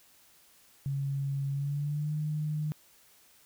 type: tone with pitch glide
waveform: sine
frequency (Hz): 138.59 to 152.01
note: C#3 to D#3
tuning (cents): 0 to -40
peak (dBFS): -29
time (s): 0.86-2.72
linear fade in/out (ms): 0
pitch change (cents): +160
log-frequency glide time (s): 1.5-2.14
effects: white hiss -61 dBFS RMS until 3.45 s